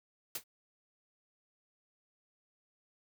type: noise with exponential decay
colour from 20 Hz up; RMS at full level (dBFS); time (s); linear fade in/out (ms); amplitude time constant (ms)
white; -32; 0.35-0.44; 5; 19
effects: none